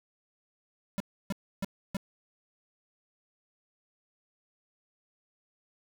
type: tone bursts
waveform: square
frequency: 196 Hz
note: G3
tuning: in tune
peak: -30 dBFS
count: 4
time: 0.98-1.968 s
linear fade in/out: 0 ms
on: 22 ms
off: 300 ms
effects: none